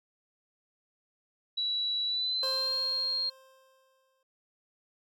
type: tone with pitch glide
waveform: sine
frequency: 3923 to 4229 Hz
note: B7 to C8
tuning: -12 to +18 cents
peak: -28 dBFS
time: 1.57-3.3 s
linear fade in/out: 10 ms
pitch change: +130 cents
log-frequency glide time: 2.06-2.77 s
type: tone with exponential decay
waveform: 25% pulse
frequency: 527 Hz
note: C5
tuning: 12 cents sharp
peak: -30 dBFS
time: 2.43-4.23 s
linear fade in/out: 2 ms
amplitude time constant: 390 ms
effects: none